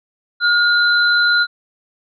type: tone pair together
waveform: sine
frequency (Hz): 1426 / 4040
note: F6 / B7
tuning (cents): +36 / +39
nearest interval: octave + tritone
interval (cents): 1803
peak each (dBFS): -12 / -18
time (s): 0.4-1.47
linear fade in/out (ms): 50
effects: none